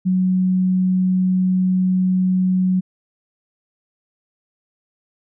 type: tone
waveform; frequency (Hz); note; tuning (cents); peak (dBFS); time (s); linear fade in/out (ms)
sine; 185; F#3; 0; -14; 0.05-2.81; 20
effects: none